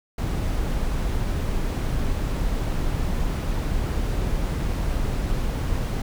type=noise; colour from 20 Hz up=brown; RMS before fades=-24 dBFS; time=0.18-6.02 s; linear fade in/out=5 ms; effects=none